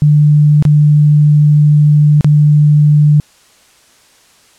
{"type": "tone with dropouts", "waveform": "sine", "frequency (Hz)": 148.9, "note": "D3", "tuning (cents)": 24, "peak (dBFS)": -4, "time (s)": [0.02, 3.2], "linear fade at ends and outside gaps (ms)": 0, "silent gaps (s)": [[0.625, 0.652], [2.209, 2.245]], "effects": ["white hiss -47 dBFS RMS until 4.58 s", "low-pass 9000 Hz 12 dB/octave"]}